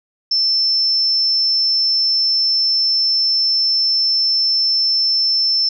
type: tone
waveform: sine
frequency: 5320 Hz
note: E8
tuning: 15 cents sharp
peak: -13 dBFS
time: 0.31-5.69 s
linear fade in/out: 5 ms
effects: none